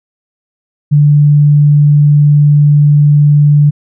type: tone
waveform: sine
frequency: 146.83 Hz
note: D3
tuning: in tune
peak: -3 dBFS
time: 0.91-3.71 s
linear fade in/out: 20 ms
effects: none